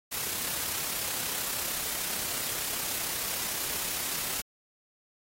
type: noise with amplitude modulation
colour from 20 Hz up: white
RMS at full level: -31 dBFS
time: 0.11-4.42 s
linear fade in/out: 20 ms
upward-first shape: sine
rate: 33.2 Hz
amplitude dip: 35%
effects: AAC 48 kbps